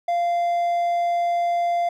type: tone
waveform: triangle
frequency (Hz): 693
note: F5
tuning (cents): -14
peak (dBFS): -17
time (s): 0.08-1.89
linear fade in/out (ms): 5
effects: none